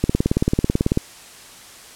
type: click train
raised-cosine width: 3 ms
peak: -3 dBFS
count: 18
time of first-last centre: 0.04-0.974 s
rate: 18.2 Hz
effects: white hiss -42 dBFS RMS until 1.95 s + low-pass 10000 Hz 12 dB/octave